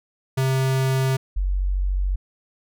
square / sine tone pair in turn, 132.4 / 46.95 Hz, C3 / F#1, +21 / +26 cents, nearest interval octave + tritone, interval 1795 cents, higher first, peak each -19 dBFS, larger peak neither, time 0.37-1.17 / 1.36-2.16 s, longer neither, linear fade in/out 10 ms, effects none

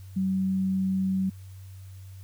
sine tone, 189.9 Hz, F#3, 45 cents sharp, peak -23 dBFS, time 0.16-1.3 s, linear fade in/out 10 ms, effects added 95 Hz sine -41 dBFS peak until 2.23 s + white hiss -59 dBFS RMS until 2.23 s

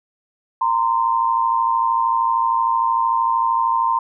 sine tone pair together, 923.9 / 1037 Hz, A#5 / C6, -16 / -16 cents, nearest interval major second, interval 200 cents, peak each -18 dBFS, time 0.61-3.99 s, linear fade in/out 5 ms, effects none

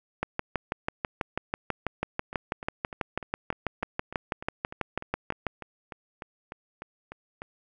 two click trains, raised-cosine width 0.5 ms, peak -23 / -12 dBFS, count 19 / 33, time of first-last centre 2.03-7.419 / 0.23-5.467 s, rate 3.34 / 6.11 Hz, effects none

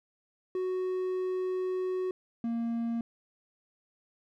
triangle tone pair in turn, 370 / 232.1 Hz, F#4 / A#3, 0 / -7 cents, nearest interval minor sixth, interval 807 cents, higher first, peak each -27 / -27 dBFS, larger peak neither, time 0.55-2.11 / 2.44-3.01 s, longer first, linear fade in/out 2 ms, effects none

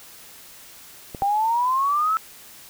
clicks, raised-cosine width 2 ms, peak -19 dBFS, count 2, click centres 1.148 / 1.222 s
sine exponential sweep, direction up, 784 to 1327 Hz, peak -18 dBFS, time 1.22-2.17 s, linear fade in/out 0 ms
effects white hiss -45 dBFS RMS until 2.69 s

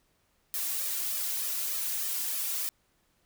blue noise with flanger, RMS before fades -32 dBFS, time 0.54-2.69 s, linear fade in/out 0 ms, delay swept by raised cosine 1.6 to 2.9 ms, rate 3.3 Hz, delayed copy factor +0.95, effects pink hiss -71 dBFS RMS until 3.25 s

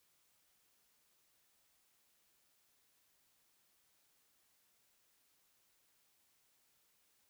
silence, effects white hiss -75 dBFS RMS until 7.29 s

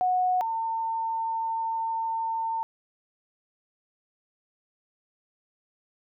sine tone pair in turn, 733 / 903.2 Hz, F#5 / A5, -16 / +45 cents, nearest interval major third, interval 361 cents, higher second, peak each -21 / -26 dBFS, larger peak first, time 0.01-0.41 / 0.41-2.63 s, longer second, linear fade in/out 0 ms, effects none

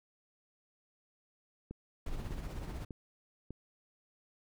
click train, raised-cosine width 3 ms, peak -30 dBFS, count 4, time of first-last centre 1.71-3.506 s, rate 1.67 Hz
brown noise with tremolo, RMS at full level -38 dBFS, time 2.06-2.85 s, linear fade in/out 5 ms, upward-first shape sine, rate 16 Hz, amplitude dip 45%
effects none

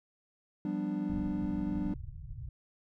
triangle chord, G dominant seventh, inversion third, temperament equal with one note detuned, 174.61 / 196 / 246.9 / 295.7 Hz, F3 / G3 / B3 / D4, 0 / 0 / 0 / +12 cents, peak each -38 / -33 / -38 / -33 dBFS, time 0.65-1.94 s, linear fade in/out 2 ms
pink low-pass noise, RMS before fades -42 dBFS, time 1.09-2.49 s, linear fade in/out 5 ms, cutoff 150 Hz, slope 96 dB/octave
effects none

